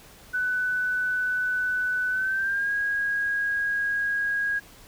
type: tone with pitch glide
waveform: sine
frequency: 1497 to 1641.9 Hz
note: F#6 to G#6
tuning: +20 to -20 cents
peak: -23 dBFS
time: 0.33-4.6 s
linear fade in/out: 20 ms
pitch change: +160 cents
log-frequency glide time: 2.09-2.73 s
effects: pink hiss -50 dBFS RMS until 4.87 s